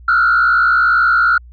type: tone with frequency modulation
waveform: sine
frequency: 1400 Hz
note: F6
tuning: 4 cents sharp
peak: -8 dBFS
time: 0.08-1.38 s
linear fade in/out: 5 ms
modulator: 61.1 Hz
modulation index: 1.2
effects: tanh soft clip ceiling -6 dBFS + added 60 Hz sine -36 dBFS peak until 1.52 s